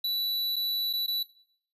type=tone with dropouts; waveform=square; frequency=3951 Hz; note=B7; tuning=in tune; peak=-27 dBFS; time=0.04-1.23 s; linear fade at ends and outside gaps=5 ms; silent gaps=0.559-0.563 / 0.93-0.934 / 1.064-1.079 s; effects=noise-tail reverb RT60 0.6 s tail -18 dB re dry + resampled to 32000 Hz